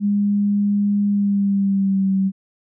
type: tone with pitch glide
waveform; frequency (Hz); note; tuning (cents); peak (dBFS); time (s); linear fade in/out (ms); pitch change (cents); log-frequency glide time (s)
sine; 203.7 to 192.6; G#3 to G3; -33 to -30; -15; 0-2.32; 50; -97; 1.07-2.06
effects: none